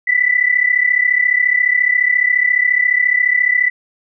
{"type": "tone pair together", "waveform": "sine", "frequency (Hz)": [1965.6, 2000], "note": ["B6", "B6"], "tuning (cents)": [-9, 21], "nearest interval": "unison", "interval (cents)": 30, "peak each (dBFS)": -14, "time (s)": [0.07, 3.7], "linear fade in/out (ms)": 10, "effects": []}